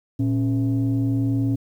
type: tone pair together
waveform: sine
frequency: 115.24 / 274.1 Hz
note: A#2 / C#4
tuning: -19 / -19 cents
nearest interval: octave + minor third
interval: 1500 cents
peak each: -19 / -20 dBFS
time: 0.19-1.56 s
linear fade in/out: 10 ms
effects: tanh soft clip ceiling -15 dBFS + 9-bit